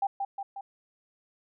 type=tone with echo; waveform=sine; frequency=792 Hz; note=G5; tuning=18 cents sharp; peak=-24 dBFS; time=0.02-0.07 s; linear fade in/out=5 ms; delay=180 ms; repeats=3; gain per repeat=-4 dB; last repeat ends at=0.61 s; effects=none